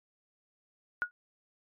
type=tone with exponential decay; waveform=sine; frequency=1450 Hz; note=F#6; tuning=35 cents flat; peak=-23 dBFS; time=1.02-1.11 s; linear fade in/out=0 ms; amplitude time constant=18 ms; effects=MP3 96 kbps